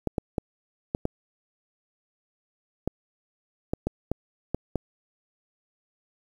clicks, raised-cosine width 2 ms, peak -12 dBFS, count 11, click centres 0.073 / 0.182 / 0.382 / 0.949 / 1.054 / 2.876 / 3.735 / 3.87 / 4.116 / 4.546 / 4.757 s, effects 8-bit

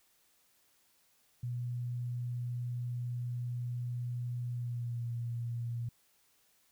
sine tone with pitch glide, 121.8 to 118.26 Hz, B2 to A#2, -24 to +25 cents, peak -34 dBFS, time 1.43-5.89 s, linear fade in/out 5 ms, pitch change -51 cents, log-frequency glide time 4.48-5.05 s, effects white hiss -70 dBFS RMS until 6.71 s

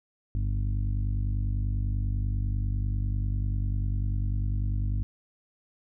harmonic tone with a mistuned harmonic, 50.1 Hz, G1, 38 cents sharp, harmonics 1 / 2 / 3 / 4 / 5 / 6, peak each -27 / -29 / -43 / -43 / -45 / -49 dBFS, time 0.35-5.03 s, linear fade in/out 0 ms, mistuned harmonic 3, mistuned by -80 cents, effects none

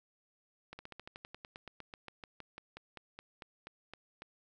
slowing click train, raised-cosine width 0.3 ms, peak -30 dBFS, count 25, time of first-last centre 0.73-4.221 s, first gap 60 ms, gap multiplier 1.07, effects none

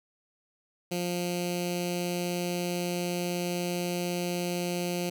10% pulse tone with notch filter, 176.1 Hz, F3, 15 cents sharp, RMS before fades -31 dBFS, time 0.91-5.1 s, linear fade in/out 10 ms, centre 1100 Hz, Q 0.61, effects none

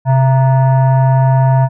sine tone with frequency modulation, 130.81 Hz, C3, in tune, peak -6 dBFS, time 0.05-1.69 s, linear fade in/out 50 ms, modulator 801 Hz, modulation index 0.57, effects tanh soft clip ceiling -2 dBFS

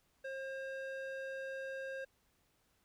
square tone with band-pass filter, 535 Hz, C5, 38 cents sharp, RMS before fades -43 dBFS, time 0.24-2.05 s, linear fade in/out 10 ms, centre 1100 Hz, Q 5.6, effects pink hiss -75 dBFS RMS until 2.84 s

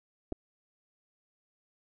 clicks, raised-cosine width 2 ms, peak -23 / -22 dBFS, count 2, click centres 0.322 / 0.325 s, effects none

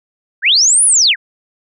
sine linear two-way sweep, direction up then down, 1426 to 10300 to 1426 Hz, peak -7 dBFS, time 0.42-1.16 s, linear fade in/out 50 ms, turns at 0.85 s, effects none

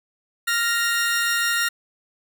sawtooth tone pair together, 1396.9 / 1864.7 Hz, F6 / A#6, 0 / 0 cents, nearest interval perfect fourth, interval 500 cents, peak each -19 dBFS, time 0.47-1.69 s, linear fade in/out 10 ms, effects none

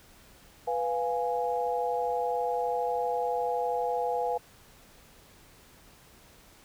sine chord, F diminished, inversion second, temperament equal, 493.9 / 698.5 / 830.6 Hz, Cb5 / F5 / Ab5, 0 / 0 / 0 cents, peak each -30 / -32 / -31 dBFS, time 0.67-4.38 s, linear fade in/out 10 ms, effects pink hiss -56 dBFS RMS until 6.64 s

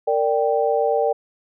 sine chord, G minor, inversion first, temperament equal with one note detuned, 459.2 / 587.3 / 784 Hz, Bb4 / D5 / G5, -26 / 0 / 0 cents, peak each -20 / -21 / -22 dBFS, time 0.07-1.13 s, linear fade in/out 10 ms, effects none

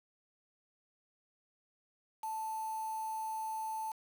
sine tone with quantisation, 880 Hz, A5, in tune, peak -36 dBFS, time 2.23-3.92 s, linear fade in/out 5 ms, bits 8, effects none

